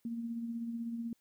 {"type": "tone with tremolo", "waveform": "sine", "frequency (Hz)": 232.3, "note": "A#3", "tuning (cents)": -6, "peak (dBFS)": -34, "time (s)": [0.05, 1.13], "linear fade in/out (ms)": 2, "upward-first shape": "sine", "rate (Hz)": 16, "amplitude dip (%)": 40, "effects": ["white hiss -75 dBFS RMS until 1.2 s"]}